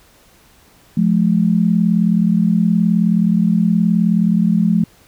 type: tone pair together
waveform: sine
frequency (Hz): 175.65 / 214.7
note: F3 / A3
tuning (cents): +10 / -42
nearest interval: minor third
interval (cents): 348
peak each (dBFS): -14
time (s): 0.97-4.84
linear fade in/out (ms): 5
effects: pink hiss -50 dBFS RMS until 5.07 s